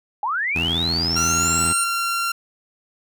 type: linear sweep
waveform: sine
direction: up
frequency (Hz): 784 to 9020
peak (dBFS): -20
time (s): 0.23-1.84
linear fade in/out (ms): 2
type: tone with vibrato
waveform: 15% pulse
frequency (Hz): 82.41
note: E2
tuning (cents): 0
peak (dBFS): -18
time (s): 0.55-1.73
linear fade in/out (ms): 10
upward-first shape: sine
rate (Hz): 20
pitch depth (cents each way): 170
type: tone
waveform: sawtooth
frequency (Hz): 1374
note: F6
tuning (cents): -29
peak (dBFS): -17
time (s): 1.16-2.32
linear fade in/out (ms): 5
effects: none